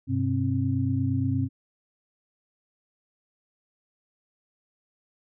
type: tone cluster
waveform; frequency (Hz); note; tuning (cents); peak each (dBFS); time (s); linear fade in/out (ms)
sine; 98.1 / 126.7 / 265.9; G2 / B2 / C4; +2 / +45 / +28; -27; 0.07-1.49; 50
effects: none